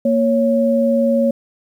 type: tone pair together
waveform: sine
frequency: 233.1 / 554.4 Hz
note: A#3 / C#5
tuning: 0 / 0 cents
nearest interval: octave + minor third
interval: 1500 cents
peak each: -15 dBFS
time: 0.05-1.31 s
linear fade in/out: 5 ms
effects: 8-bit